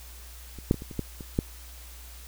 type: clicks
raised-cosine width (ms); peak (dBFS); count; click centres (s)
3; -29 / -7 / -21 / -26 / -26 / -15 / -26 / -10; 8; 0.587 / 0.711 / 0.743 / 0.821 / 0.912 / 0.993 / 1.208 / 1.389
effects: added 60 Hz sine -44 dBFS peak until 2.27 s + white hiss -49 dBFS RMS until 2.27 s